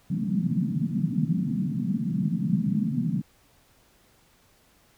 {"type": "band-pass noise", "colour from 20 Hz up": "white", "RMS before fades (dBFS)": -26, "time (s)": [0.1, 3.22], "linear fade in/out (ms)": 5, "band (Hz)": [140, 230], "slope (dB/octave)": 48, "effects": ["pink hiss -61 dBFS RMS until 4.97 s"]}